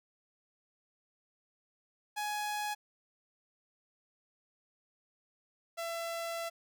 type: tone pair in turn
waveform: sawtooth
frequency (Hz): 837 / 670.9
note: G#5 / E5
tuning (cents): +13 / +30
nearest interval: major third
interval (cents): 383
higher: first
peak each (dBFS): -30 / -32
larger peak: first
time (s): 2.16-2.75 / 5.77-6.5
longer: second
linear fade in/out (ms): 20
effects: none